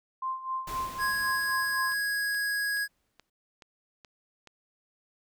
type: tone with tremolo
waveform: sine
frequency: 1046.5 Hz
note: C6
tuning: in tune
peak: -28 dBFS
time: 0.22-1.94 s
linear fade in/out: 5 ms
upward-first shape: sine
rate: 3.9 Hz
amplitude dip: 75%
type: noise with exponential decay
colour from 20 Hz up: pink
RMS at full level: -40 dBFS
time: 0.67-3.3 s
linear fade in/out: 5 ms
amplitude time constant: 570 ms
type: tone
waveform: square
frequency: 1658 Hz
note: G#6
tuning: 3 cents flat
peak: -28 dBFS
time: 0.98-2.88 s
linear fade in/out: 50 ms
type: click train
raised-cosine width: 0.2 ms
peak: -32 dBFS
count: 7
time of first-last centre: 1.92-4.473 s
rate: 2.35 Hz
effects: none